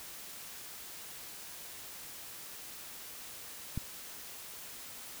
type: click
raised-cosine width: 5 ms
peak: -22 dBFS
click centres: 3.776 s
effects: white hiss -47 dBFS RMS until 5.2 s